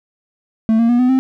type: tone with pitch steps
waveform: triangle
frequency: 222.1 / 231.4 / 241.1 / 251.2 / 261.7 Hz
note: A3 / A#3 / B3 / B3 / C4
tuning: +16 / -13 / -41 / +30 / 0 cents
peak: -8 dBFS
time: 0.69-1.19 s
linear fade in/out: 0 ms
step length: 100 ms
effects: none